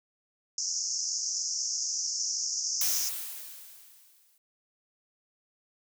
pink band-pass noise, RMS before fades -32 dBFS, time 0.58-3.09 s, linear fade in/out 2 ms, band 5200 to 6800 Hz, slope 96 dB/octave
blue noise with exponential decay, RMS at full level -27 dBFS, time 2.81-4.38 s, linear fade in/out 2 ms, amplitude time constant 340 ms
effects none

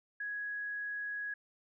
sine tone, 1667 Hz, G#6, 6 cents sharp, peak -36 dBFS, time 0.2-1.34 s, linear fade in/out 5 ms, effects none

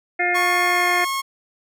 harmonic tone, 354.1 Hz, F4, 24 cents sharp, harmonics 1 / 2 / 4 / 5 / 6 / 7, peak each -27 / -23 / -31 / -24 / -21 / -33 dBFS, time 0.19-1.05 s, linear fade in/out 10 ms
sawtooth tone with pitch glide, 1100 to 1086.7 Hz, C#6 to C#6, -14 to -35 cents, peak -18 dBFS, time 0.34-1.22 s, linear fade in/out 20 ms, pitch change -21 cents, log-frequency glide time 0.63-0.88 s
effects none

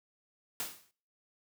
white noise with exponential decay, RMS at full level -34 dBFS, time 0.6-0.91 s, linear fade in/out 0 ms, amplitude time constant 66 ms, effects noise-tail reverb RT60 0.5 s tail -24 dB re dry + high-pass 80 Hz 12 dB/octave

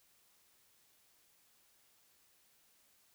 silence, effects white hiss -70 dBFS RMS until 3.14 s

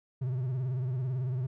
triangle tone with vibrato, 128 Hz, C3, 38 cents flat, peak -27 dBFS, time 0.21-1.47 s, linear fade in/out 10 ms, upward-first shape sine, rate 18 Hz, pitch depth 100 cents each way, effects none

